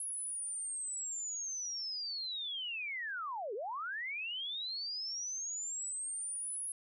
sine linear two-way sweep, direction down then up, 10640 to 377.6 to 10640 Hz, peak -37 dBFS, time 0-6.72 s, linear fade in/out 2 ms, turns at 3.54 s, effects none

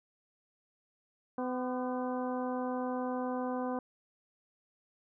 harmonic tone with a mistuned harmonic, 252.6 Hz, B3, 39 cents sharp, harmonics 1 / 2 / 3 / 4 / 5 / 6, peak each -35 / -37 / -40 / -42 / -48 / -51 dBFS, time 1.38-3.79 s, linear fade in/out 2 ms, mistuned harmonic 5, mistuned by -64 cents, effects none

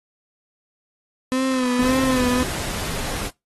35% pulse tone with vibrato, 255.3 Hz, C4, 42 cents flat, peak -17 dBFS, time 1.32-2.43 s, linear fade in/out 0 ms, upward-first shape sine, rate 1.8 Hz, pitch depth 55 cents each way
pink noise, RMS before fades -28 dBFS, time 1.78-3.31 s, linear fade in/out 50 ms
effects noise-tail reverb RT60 0.2 s tail -23 dB re dry + AAC 32 kbps

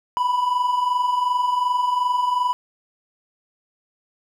triangle tone pair together, 969.3 / 992 Hz, B5 / B5, -33 / +7 cents, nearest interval unison, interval 40 cents, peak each -24 / -17 dBFS, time 0.17-2.53 s, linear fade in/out 0 ms, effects none

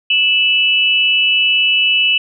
sine tone pair together, 2629 / 2951 Hz, E7 / F#7, -5 / -5 cents, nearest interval major second, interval 200 cents, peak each -13 dBFS, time 0.1-2.18 s, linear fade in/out 5 ms, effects none

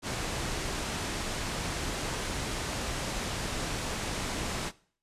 pink low-pass noise, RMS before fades -34 dBFS, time 0.02-4.72 s, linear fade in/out 50 ms, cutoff 9300 Hz, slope 24 dB/octave, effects noise-tail reverb RT60 0.5 s tail -20 dB re dry + resampled to 32000 Hz

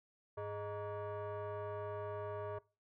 sine tone with frequency modulation, 101.4 Hz, G#2, 41 cents flat, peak -38 dBFS, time 0.37-2.59 s, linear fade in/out 10 ms, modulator 519 Hz, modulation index 1.7, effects noise-tail reverb RT60 0.3 s tail -22 dB re dry + tanh soft clip ceiling -37 dBFS

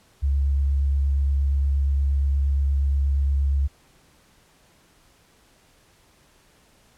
sine tone with vibrato, 69.4 Hz, C#2, 3 cents sharp, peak -18 dBFS, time 0.22-3.68 s, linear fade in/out 20 ms, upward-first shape triangle, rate 8.5 Hz, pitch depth 18 cents each way, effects pink hiss -58 dBFS RMS until 6.97 s + low-pass 12000 Hz 12 dB/octave

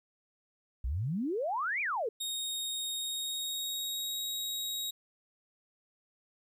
sine exponential two-way sweep, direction up then down, 55 to 2489 to 410.3 Hz, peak -30 dBFS, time 0.84-2.09 s, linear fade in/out 5 ms, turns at 1.81 s
sawtooth tone with pitch glide, 3729 to 3796 Hz, A#7 to A#7, 0 to +31 cents, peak -31 dBFS, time 2.2-4.91 s, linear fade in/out 10 ms, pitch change +31 cents, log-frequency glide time 2.96-4.22 s
effects 12-bit

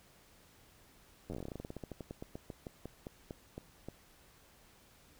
slowing click train, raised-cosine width 2 ms, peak -29 dBFS, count 30, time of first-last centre 1.3-3.886 s, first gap 10 ms, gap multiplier 1.13, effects pink hiss -63 dBFS RMS until 5.19 s

